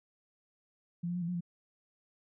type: tone with pitch steps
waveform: sine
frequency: 172.2 / 175.4 / 179.1 / 168.5 / 179 / 172.5 Hz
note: F3 / F3 / F3 / E3 / F3 / F3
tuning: -24 / +8 / +44 / +38 / +43 / -21 cents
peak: -32 dBFS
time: 1.03-1.408 s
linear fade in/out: 10 ms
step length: 63 ms
effects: none